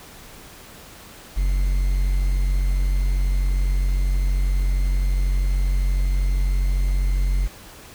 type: tone with quantisation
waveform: triangle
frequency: 46.25 Hz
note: F#1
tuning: in tune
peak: -15 dBFS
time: 1.36-7.48 s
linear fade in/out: 20 ms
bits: 7
effects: pink hiss -43 dBFS RMS until 7.94 s